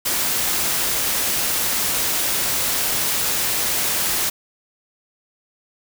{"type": "noise", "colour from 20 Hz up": "white", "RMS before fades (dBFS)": -21, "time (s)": [0.05, 4.3], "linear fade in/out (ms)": 10, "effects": []}